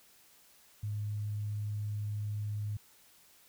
sine tone, 104.6 Hz, G#2, 13 cents sharp, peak -33 dBFS, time 0.83-2.77 s, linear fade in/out 5 ms, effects white hiss -62 dBFS RMS until 3.48 s

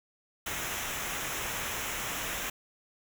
pink noise with comb filter, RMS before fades -35 dBFS, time 0.46-2.5 s, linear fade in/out 5 ms, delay 0.22 ms, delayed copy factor -0.65, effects none

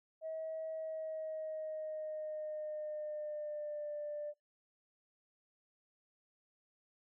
sine tone with pitch glide, 639 to 592.8 Hz, D#5 to D5, +46 to +16 cents, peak -38 dBFS, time 0.21-4.34 s, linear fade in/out 50 ms, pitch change -130 cents, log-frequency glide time 0.7-3.94 s, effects noise-tail reverb RT60 0.2 s tail -26 dB re dry + tanh soft clip ceiling -34 dBFS

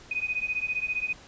sine beating tone pair, 2489 / 2504 Hz, D#7 / D#7, 0 / +10 cents, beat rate 15 Hz, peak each -30 dBFS, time 0.11-1.13 s, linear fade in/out 5 ms, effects pink hiss -50 dBFS RMS until 1.27 s + resampled to 16000 Hz

